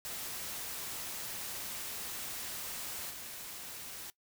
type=noise with level steps; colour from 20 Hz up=white; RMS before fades=-41 / -45 dBFS; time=0.05-4.1 s; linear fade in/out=0 ms; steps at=3.09 s; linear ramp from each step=20 ms; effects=noise-tail reverb RT60 0.1 s tail -19 dB re dry